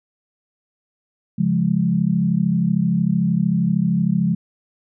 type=chord; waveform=sine; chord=Db major; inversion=none; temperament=equal; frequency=138.59 / 174.61 / 207.7 Hz; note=Db3 / F3 / Ab3; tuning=0 / 0 / 0 cents; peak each=-23 / -18 / -20 dBFS; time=1.38-4.35 s; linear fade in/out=10 ms; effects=none